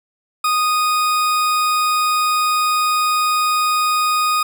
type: tone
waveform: 40% pulse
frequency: 1240 Hz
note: D#6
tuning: 6 cents flat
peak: -14 dBFS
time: 0.44-4.43 s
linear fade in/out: 5 ms
effects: none